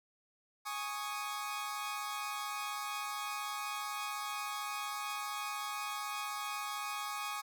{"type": "chord", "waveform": "sawtooth", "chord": "Ab suspended fourth", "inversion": "none", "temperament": "equal", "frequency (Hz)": [830.6, 1108.7, 1244.5], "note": ["Ab5", "Db6", "Eb6"], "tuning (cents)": [0, 0, 0], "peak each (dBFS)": [-39, -38, -38], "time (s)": [0.65, 7.42], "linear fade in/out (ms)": 20, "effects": []}